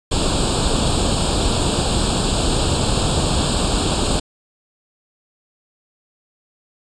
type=noise with comb filter; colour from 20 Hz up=pink; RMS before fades=-18 dBFS; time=0.11-4.2 s; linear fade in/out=10 ms; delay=0.25 ms; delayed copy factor=+0.9; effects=resampled to 22050 Hz